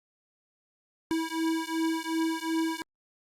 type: beating tone pair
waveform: square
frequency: 323.5 / 326.2 Hz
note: E4 / E4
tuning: -32 / -18 cents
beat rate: 2.7 Hz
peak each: -31 dBFS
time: 1.11-2.82 s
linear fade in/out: 0 ms
effects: low-pass 12000 Hz 12 dB/octave + Opus 48 kbps